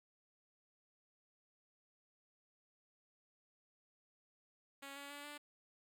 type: tone with pitch steps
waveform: 5% pulse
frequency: 277.2 / 282.4 / 287.6 / 293 Hz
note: C#4 / C#4 / D4 / D4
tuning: 0 / +32 / -36 / -4 cents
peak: -37 dBFS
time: 4.82-5.38 s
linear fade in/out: 10 ms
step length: 140 ms
effects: none